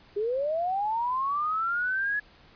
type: linear sweep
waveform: sine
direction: up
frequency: 396.7 to 1700 Hz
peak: -25 dBFS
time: 0.16-2.2 s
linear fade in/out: 10 ms
effects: pink hiss -56 dBFS RMS until 2.55 s + resampled to 11025 Hz